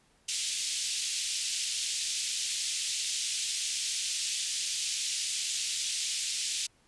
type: band-pass noise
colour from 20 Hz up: white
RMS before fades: -33 dBFS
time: 0.28-6.67 s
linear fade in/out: 10 ms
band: 2700 to 8200 Hz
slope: 24 dB/octave
effects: pink hiss -66 dBFS RMS until 6.87 s + resampled to 24000 Hz